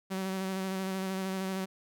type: tone with vibrato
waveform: sawtooth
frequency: 190 Hz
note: F#3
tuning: 46 cents sharp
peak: -28 dBFS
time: 0.1-1.66 s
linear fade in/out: 20 ms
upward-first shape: square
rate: 13 Hz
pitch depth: 17 cents each way
effects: none